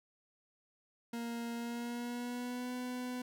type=tone with pitch glide; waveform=40% pulse; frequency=234 to 249.4 Hz; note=A#3 to B3; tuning=+7 to +17 cents; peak=-37 dBFS; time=1.13-3.22 s; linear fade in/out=5 ms; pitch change=+110 cents; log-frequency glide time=1.54-2.73 s; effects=none